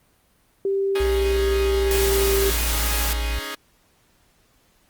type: tone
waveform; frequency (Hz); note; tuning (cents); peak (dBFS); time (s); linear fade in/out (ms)
sine; 392; G4; 0; -19; 0.65-2.5; 2
type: chord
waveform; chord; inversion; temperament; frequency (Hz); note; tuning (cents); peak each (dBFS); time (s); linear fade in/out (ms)
5% pulse; C# suspended second; none; equal; 277.2 / 311.1 / 415.3; C#4 / D#4 / G#4; 0 / 0 / 0; -23 / -23 / -21; 0.95-3.55; 5
type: tone with pitch glide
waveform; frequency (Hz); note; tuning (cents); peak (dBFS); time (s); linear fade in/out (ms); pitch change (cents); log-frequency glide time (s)
sine; 60 to 56.31; B1 to A1; -49 to +41; -22; 1-3.39; 5; -110; 1.69-2.45
type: noise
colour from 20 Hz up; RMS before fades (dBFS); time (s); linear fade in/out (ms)
white; -26; 1.91-3.13; 0
effects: pink hiss -61 dBFS RMS until 4.89 s + Opus 32 kbps